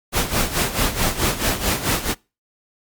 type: noise with tremolo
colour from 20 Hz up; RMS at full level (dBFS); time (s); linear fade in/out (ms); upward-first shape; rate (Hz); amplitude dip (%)
pink; -18; 0.12-2.15; 50; sine; 4.6; 75
effects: noise-tail reverb RT60 0.3 s tail -26 dB re dry + Opus 48 kbps